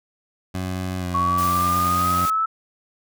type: tone with pitch glide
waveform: 20% pulse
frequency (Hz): 92.5 to 89.14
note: F#2 to F2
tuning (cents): 0 to +36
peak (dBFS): -20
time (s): 0.54-2.26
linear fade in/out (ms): 10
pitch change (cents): -64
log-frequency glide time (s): 0.98-1.07
type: linear sweep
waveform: sine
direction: up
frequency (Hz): 1110 to 1318.5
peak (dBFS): -18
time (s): 1.14-2.46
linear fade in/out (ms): 10
type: noise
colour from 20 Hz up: white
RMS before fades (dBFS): -32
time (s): 1.38-2.3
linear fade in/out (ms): 2
effects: none

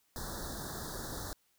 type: band-stop noise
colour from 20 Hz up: pink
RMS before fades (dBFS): -41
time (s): 0.16-1.33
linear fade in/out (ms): 0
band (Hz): 1800 to 3600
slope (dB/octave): 96
effects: white hiss -73 dBFS RMS until 1.58 s

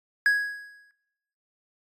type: tone with exponential decay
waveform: triangle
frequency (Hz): 1661.2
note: G#6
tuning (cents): 0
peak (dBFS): -14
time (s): 0.26-0.91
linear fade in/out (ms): 1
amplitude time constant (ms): 140
effects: noise-tail reverb RT60 0.9 s tail -19 dB re dry + AAC 48 kbps

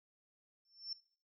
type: tone with exponential growth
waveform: sine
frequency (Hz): 5390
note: E8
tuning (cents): +38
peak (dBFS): -37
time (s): 0.65-0.93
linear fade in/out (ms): 2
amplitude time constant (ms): 59
effects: noise-tail reverb RT60 0.5 s tail -18 dB re dry

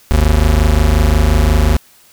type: tone pair together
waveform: square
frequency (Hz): 51.11 / 76.7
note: G#1 / D#2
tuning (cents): -27 / -24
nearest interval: perfect fifth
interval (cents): 703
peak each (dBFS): -12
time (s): 0.11-1.77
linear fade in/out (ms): 0
effects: white hiss -47 dBFS RMS until 2.12 s

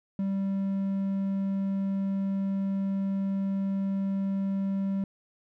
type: tone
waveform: triangle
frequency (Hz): 195.1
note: G3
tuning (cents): -8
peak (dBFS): -24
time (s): 0.19-5.04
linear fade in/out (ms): 2
effects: none

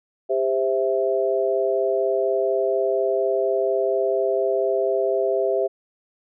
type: chord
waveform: sine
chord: C major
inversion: second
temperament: equal with one note detuned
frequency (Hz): 399.1 / 523.3 / 659.3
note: G4 / C5 / E5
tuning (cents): +31 / 0 / 0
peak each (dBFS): -22 / -24 / -23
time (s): 0.29-5.68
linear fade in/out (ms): 20
effects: none

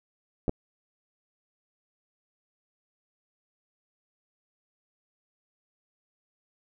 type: clicks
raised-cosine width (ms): 2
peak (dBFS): -14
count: 2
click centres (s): 0.481 / 0.494
effects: none

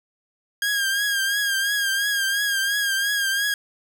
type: tone with vibrato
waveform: sawtooth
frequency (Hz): 1620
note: G#6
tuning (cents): -43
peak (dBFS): -17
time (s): 0.62-3.54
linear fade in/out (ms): 2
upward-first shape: triangle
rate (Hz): 2.9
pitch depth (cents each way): 61
effects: 9-bit

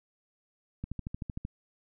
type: click train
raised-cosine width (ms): 5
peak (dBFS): -23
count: 9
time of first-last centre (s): 0.84-1.451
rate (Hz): 13.1
effects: none

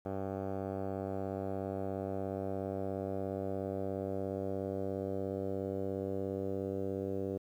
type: tone with low-pass filter sweep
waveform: 10% pulse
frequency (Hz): 97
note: G2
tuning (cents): -18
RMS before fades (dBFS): -37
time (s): 0.05-7.38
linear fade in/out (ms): 10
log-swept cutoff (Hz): 830 to 470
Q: 2.3
effects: 11-bit

